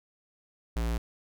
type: tone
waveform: square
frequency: 57.2 Hz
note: A#1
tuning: 32 cents flat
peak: -28 dBFS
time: 0.76-0.98 s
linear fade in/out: 5 ms
effects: none